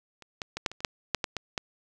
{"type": "clicks", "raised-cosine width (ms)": 0.2, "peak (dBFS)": [-30, -16, -16, -8, -24, -27, -6, -7, -11, -14, -12], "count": 11, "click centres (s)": [0.223, 0.418, 0.57, 0.662, 0.716, 0.805, 0.848, 1.147, 1.242, 1.367, 1.578], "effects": []}